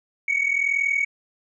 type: tone pair together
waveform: sine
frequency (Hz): 2217 / 2258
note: C#7 / C#7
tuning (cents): 0 / +31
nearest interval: unison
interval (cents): 31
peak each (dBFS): -21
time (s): 0.28-1.05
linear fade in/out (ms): 5
effects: tanh soft clip ceiling -15 dBFS